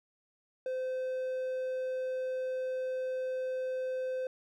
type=tone; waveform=triangle; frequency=515 Hz; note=C5; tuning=28 cents flat; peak=-30 dBFS; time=0.66-4.27 s; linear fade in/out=2 ms; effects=none